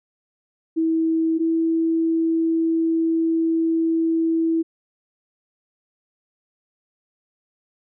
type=tone pair in turn; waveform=sine; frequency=324.2 / 327.2 Hz; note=E4 / E4; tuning=-29 / -13 cents; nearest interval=unison; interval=16 cents; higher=second; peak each=-17 dBFS; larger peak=neither; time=0.76-1.39 / 1.39-4.63 s; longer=second; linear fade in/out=20 ms; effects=none